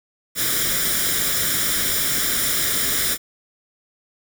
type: noise with comb filter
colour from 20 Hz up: white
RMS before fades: -21 dBFS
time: 0.35-3.18 s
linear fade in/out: 50 ms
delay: 0.56 ms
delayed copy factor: +0.7
effects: none